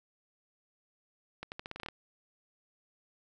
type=accelerating click train; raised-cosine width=0.3 ms; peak=-24 dBFS; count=10; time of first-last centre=1.43-1.886 s; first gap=89 ms; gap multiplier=0.85; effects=none